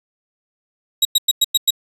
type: tone bursts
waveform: sawtooth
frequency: 3821 Hz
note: A#7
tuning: 42 cents sharp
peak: -8 dBFS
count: 6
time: 1.02-1.706 s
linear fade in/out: 5 ms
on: 31 ms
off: 100 ms
effects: resampled to 32000 Hz